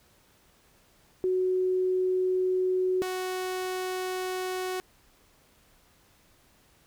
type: tone pair in turn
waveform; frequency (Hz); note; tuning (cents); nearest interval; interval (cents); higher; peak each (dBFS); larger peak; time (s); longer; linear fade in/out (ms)
sine / sawtooth; 370 / 370; F#4 / F#4; 0 / 0; unison; 0; neither; -23 / -26; first; 1.24-3.02 / 3.02-4.8; neither; 0
effects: pink hiss -62 dBFS RMS until 6.86 s